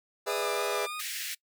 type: chord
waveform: sawtooth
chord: E dominant seventh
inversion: first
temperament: just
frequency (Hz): 412 / 494.4 / 593.3 / 659.3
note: G#4 / B4 / D5 / E5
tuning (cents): -14 / +2 / +18 / 0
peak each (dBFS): -29 / -30 / -32 / -32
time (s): 0.26-0.87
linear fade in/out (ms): 20
type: tone with vibrato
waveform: 20% pulse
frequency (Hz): 1213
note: D#6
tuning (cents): -44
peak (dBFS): -30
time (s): 0.29-1.01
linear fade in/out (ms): 10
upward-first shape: sine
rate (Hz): 3.3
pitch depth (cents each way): 36
type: high-pass noise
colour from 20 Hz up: pink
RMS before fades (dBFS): -36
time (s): 0.99-1.35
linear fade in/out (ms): 10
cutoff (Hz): 1700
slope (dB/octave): 48
effects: noise-tail reverb RT60 0.1 s tail -23 dB re dry